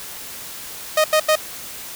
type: tone bursts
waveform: sawtooth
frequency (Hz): 621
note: D#5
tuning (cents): -3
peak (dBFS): -9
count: 3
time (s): 0.97-1.356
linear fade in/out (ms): 5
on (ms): 72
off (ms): 85
effects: white hiss -34 dBFS RMS until 1.95 s